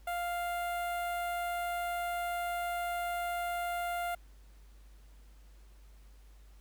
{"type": "tone with notch filter", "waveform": "sawtooth", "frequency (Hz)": 698.5, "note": "F5", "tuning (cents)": 0, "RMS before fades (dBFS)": -35, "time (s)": [0.07, 4.15], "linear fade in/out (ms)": 5, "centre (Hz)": 5300, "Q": 0.52, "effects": ["added 50 Hz sine -53 dBFS peak until 6.6 s", "pink hiss -67 dBFS RMS until 6.6 s"]}